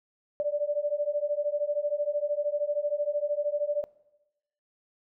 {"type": "beating tone pair", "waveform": "sine", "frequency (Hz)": [580, 593], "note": ["D5", "D5"], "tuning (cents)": [-22, 17], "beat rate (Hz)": 13, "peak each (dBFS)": -29, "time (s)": [0.4, 3.84], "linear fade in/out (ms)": 0, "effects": ["noise-tail reverb RT60 0.9 s tail -20 dB re dry"]}